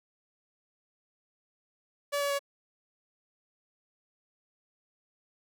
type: tone with pitch steps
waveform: sawtooth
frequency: 573 / 567.7 / 562.5 Hz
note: D5 / C#5 / C#5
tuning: -43 / +41 / +25 cents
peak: -24 dBFS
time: 2.12-2.393 s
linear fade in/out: 20 ms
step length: 91 ms
effects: none